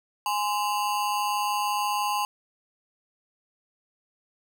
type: ring-modulated tone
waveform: square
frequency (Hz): 932.3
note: A#5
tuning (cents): 0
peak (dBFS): -22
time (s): 0.26-2.25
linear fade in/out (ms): 0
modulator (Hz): 103
effects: none